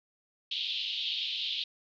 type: band-pass noise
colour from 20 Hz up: white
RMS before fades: -34 dBFS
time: 0.51-1.64 s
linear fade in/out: 5 ms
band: 2900 to 3900 Hz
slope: 48 dB/octave
effects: none